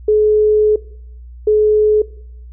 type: tone pair in turn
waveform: sine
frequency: 425.7 / 425.7 Hz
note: G#4 / G#4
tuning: +43 / +43 cents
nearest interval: unison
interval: 0 cents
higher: neither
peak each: -8 dBFS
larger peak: neither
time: 0.08-0.76 / 1.47-2.02 s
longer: first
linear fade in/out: 5 ms
effects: noise-tail reverb RT60 0.7 s tail -20 dB re dry + added 60 Hz sine -32 dBFS peak until 2.52 s